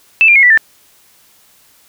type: tone with pitch steps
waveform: sine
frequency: 2637 / 2390 / 2167 / 1964.1 / 1780.4 Hz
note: E7 / D7 / C#7 / B6 / A6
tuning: 0 / +30 / -40 / -10 / +20 cents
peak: -4 dBFS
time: 0.21-0.575 s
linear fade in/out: 0 ms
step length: 73 ms
effects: white hiss -49 dBFS RMS until 1.88 s